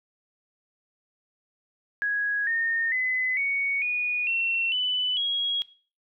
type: tone with pitch steps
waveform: sine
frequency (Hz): 1661.2 / 1832.6 / 2022 / 2230 / 2460 / 2714 / 2994 / 3303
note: G#6 / A#6 / B6 / C#7 / D#7 / E7 / F#7 / G#7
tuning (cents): 0 / -30 / +40 / +10 / -20 / +50 / +20 / -10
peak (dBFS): -23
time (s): 2.02-5.62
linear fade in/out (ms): 0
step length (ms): 450
effects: noise-tail reverb RT60 0.4 s tail -19 dB re dry